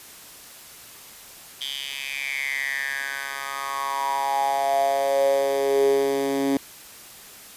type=tone with high-pass filter sweep; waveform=10% pulse; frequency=137.8 Hz; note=C#3; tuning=10 cents flat; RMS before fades=-24 dBFS; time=1.61-6.57 s; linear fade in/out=2 ms; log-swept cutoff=3200 to 290 Hz; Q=7.8; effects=white hiss -44 dBFS RMS until 7.56 s + resampled to 32000 Hz